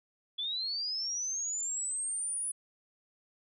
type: linear sweep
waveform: sine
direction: up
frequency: 3400 to 9956 Hz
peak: -32 dBFS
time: 0.38-2.52 s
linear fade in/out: 10 ms
effects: none

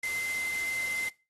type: tone in noise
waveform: sine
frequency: 2070 Hz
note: C7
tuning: 19 cents flat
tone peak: -30 dBFS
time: 0.03-1.09 s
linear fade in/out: 5 ms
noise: white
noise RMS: -40 dBFS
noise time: 0.03-1.09 s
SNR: +7 dB
effects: noise-tail reverb RT60 0.3 s tail -21 dB re dry + AAC 32 kbps

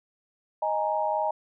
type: chord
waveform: sine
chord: D# suspended fourth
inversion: none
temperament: just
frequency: 622.3 / 829.7 / 933.4 Hz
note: D#5 / G#5 / A#5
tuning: 0 / -2 / +2 cents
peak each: -28 / -28 / -29 dBFS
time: 0.62-1.31 s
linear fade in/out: 5 ms
effects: none

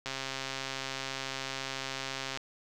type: click train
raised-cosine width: 0.2 ms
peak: -18 dBFS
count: 311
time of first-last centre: 0.06-2.373 s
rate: 134 Hz
effects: none

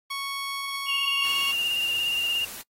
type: tone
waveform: 15% pulse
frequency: 1108 Hz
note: C#6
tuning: 1 cent flat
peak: -23 dBFS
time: 0.1-1.52 s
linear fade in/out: 10 ms
type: tone with vibrato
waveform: sine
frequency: 2805 Hz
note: F7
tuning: 7 cents sharp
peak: -23 dBFS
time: 0.88-2.45 s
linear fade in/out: 5 ms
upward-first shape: sine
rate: 17 Hz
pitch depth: 30 cents each way
type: noise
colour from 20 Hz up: white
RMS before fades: -39 dBFS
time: 1.24-2.62 s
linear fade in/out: 10 ms
effects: noise-tail reverb RT60 0.1 s tail -23 dB re dry + AAC 48 kbps

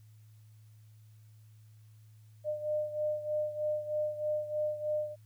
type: beating tone pair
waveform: sine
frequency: 604 / 607.2 Hz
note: D5 / D#5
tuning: +48 / -42 cents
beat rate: 3.2 Hz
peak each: -32 / -37 dBFS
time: 2.44-5.16 s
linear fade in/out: 50 ms
effects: added 108 Hz sine -54 dBFS peak until 5.25 s + white hiss -72 dBFS RMS until 5.25 s

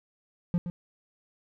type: tone with echo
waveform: triangle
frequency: 174.61 Hz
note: F3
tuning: in tune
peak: -20 dBFS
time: 0.54-0.58 s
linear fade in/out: 0 ms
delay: 120 ms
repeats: 1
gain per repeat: -9 dB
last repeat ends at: 0.7 s
effects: none

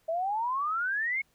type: exponential sweep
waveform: sine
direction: up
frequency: 635 to 2217 Hz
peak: -27 dBFS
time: 0.08-1.22 s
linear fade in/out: 10 ms
effects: pink hiss -69 dBFS RMS until 1.34 s

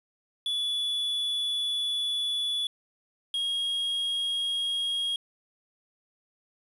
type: tone pair in turn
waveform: triangle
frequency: 3430 / 3272 Hz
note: A7 / G#7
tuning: -45 / -26 cents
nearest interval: minor second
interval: 81 cents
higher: first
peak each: -25 dBFS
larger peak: neither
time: 0.46-2.67 / 3.34-5.16 s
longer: first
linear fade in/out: 2 ms
effects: resampled to 32000 Hz + 9-bit

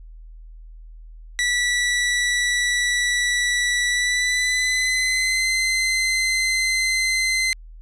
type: tone with pitch glide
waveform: sawtooth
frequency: 1955 to 2063 Hz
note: B6 to C7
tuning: -18 to -25 cents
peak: -15 dBFS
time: 1.39-7.53 s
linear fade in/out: 0 ms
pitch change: +93 cents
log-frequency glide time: 3.88-5.47 s
effects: added 40 Hz sine -38 dBFS peak until 7.81 s + resampled to 22050 Hz

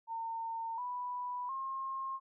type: tone with pitch steps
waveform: sine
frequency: 910 / 986.6 / 1069.7 Hz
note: A#5 / B5 / C6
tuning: -42 / -2 / +38 cents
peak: -36 dBFS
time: 0.07-2.2 s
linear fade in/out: 50 ms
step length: 710 ms
effects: none

